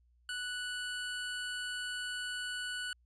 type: tone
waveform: 25% pulse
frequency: 1480 Hz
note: F#6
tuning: in tune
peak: -33 dBFS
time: 0.29-2.93 s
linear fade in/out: 2 ms
effects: added 60 Hz sine -65 dBFS peak until 3.05 s + resampled to 22050 Hz